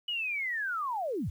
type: linear sweep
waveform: sine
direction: down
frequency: 2960 to 55.4 Hz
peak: -30 dBFS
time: 0.08-1.3 s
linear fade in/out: 5 ms
effects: 10-bit

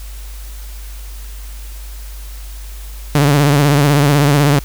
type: tone with vibrato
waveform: sawtooth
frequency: 143.9 Hz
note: D3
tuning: 35 cents flat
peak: -5 dBFS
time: 3.15-4.59 s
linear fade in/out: 0 ms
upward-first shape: triangle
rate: 16 Hz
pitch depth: 98 cents each way
effects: added 50 Hz sine -27 dBFS peak until 4.64 s + white hiss -39 dBFS RMS until 4.64 s

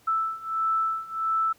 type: beating tone pair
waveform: sine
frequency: 1318.5 / 1320 Hz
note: E6 / E6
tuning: 0 / +2 cents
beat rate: 1.5 Hz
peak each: -28 / -26 dBFS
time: 0.07-1.53 s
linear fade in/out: 10 ms
effects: pink hiss -59 dBFS RMS until 1.58 s + high-pass 60 Hz 12 dB/octave

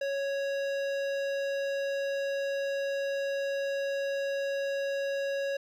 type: tone with hard clipping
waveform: sine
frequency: 554 Hz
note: C#5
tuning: 1 cent flat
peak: -31 dBFS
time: 0.01-5.57 s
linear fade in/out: 5 ms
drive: 15 dB
effects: none

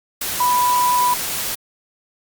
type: tone in noise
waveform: sine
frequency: 988 Hz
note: B5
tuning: in tune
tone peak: -14 dBFS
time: 0.4-1.14 s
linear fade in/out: 5 ms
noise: white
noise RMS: -24 dBFS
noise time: 0.21-1.55 s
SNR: +7 dB
effects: Opus 48 kbps

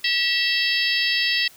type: harmonic tone with a mistuned harmonic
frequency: 648 Hz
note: E5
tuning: 30 cents flat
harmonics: 3 / 4 / 5 / 6 / 7 / 8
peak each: -24 / -25 / -26 / -27 / -27 / -28 dBFS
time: 0.04-1.48 s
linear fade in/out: 5 ms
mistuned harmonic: 4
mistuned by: +47 cents
effects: white hiss -49 dBFS RMS until 1.56 s

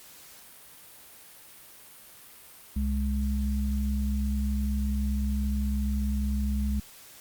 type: tone pair together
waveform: sine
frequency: 65.41 / 207.9 Hz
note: C2 / G#3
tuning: 0 / +2 cents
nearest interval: octave + minor sixth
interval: 2002 cents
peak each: -26 / -30 dBFS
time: 2.76-6.8 s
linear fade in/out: 5 ms
effects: white hiss -50 dBFS RMS until 7.2 s + Opus 48 kbps

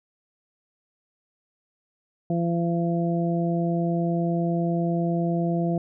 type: harmonic tone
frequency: 170 Hz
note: F3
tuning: 46 cents flat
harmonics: 1 / 2 / 3 / 4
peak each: -23 / -28 / -34 / -30 dBFS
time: 2.3-5.78 s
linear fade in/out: 2 ms
effects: none

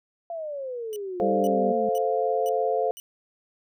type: exponential sweep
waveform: sine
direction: down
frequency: 690 to 207.6 Hz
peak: -30 dBFS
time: 0.3-1.89 s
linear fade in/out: 2 ms
type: tone bursts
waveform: 10% pulse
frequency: 2960 Hz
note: F#7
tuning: in tune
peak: -31 dBFS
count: 5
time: 0.93-3 s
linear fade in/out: 0 ms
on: 30 ms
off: 480 ms
type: chord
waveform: sine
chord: F major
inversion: first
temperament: equal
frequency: 440 / 523.3 / 698.5 Hz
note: A4 / C5 / F5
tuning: 0 / 0 / 0 cents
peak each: -26 dBFS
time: 1.2-2.91 s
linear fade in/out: 0 ms
type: harmonic tone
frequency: 197.4 Hz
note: G3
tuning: 12 cents sharp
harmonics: 1 / 2 / 3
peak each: -27 / -30 / -32 dBFS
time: 1.21-1.73 s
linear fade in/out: 20 ms
effects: none

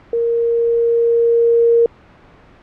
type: tone with level ramp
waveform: sine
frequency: 466.2 Hz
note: A#4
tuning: in tune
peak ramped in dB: -14 to -8 dBFS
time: 0.13-1.86 s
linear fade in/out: 2 ms
effects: pink hiss -45 dBFS RMS until 2.62 s + low-pass 2000 Hz 12 dB/octave

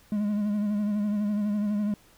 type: tone with vibrato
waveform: triangle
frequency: 207.7 Hz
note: G#3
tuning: in tune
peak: -22 dBFS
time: 0.12-1.94 s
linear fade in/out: 2 ms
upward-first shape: sine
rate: 12 Hz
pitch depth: 41 cents each way
effects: pink hiss -58 dBFS RMS until 2.17 s

